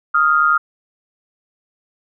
sine tone pair together, 1247.3 / 1396.9 Hz, D#6 / F6, +4 / 0 cents, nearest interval major second, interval 196 cents, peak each -14 dBFS, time 0.14-0.58 s, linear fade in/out 10 ms, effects none

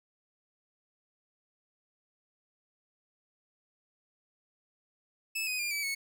sawtooth tone with pitch steps, 2611 / 2503 / 2400 / 2301 / 2206 Hz, E7 / D#7 / D7 / D7 / C#7, -17 / +10 / +37 / -36 / -9 cents, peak -28 dBFS, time 5.35-5.95 s, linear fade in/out 10 ms, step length 120 ms, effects none

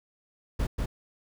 brown noise with echo, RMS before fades -27 dBFS, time 0.59-0.67 s, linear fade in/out 10 ms, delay 190 ms, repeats 1, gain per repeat -2 dB, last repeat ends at 0.86 s, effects none

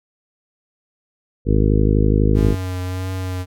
harmonic tone, 52.1 Hz, G#1, 6 cents sharp, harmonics 1 / 2 / 3 / 4 / 5 / 6 / 7 / 8 / 9, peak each -16 / -18 / -22 / -23 / -23 / -25 / -26 / -26 / -26 dBFS, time 1.45-2.56 s, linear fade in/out 50 ms
square tone with vibrato, 92.5 Hz, F#2, in tune, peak -23 dBFS, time 2.34-3.46 s, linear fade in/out 50 ms, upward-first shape triangle, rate 1.6 Hz, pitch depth 27 cents each way
effects none

